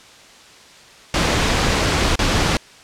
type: noise with dropouts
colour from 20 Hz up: pink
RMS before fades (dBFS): -17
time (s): 1.14-2.57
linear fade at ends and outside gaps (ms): 1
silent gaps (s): 2.156-2.191
effects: white hiss -44 dBFS RMS until 2.83 s + low-pass 6000 Hz 12 dB/octave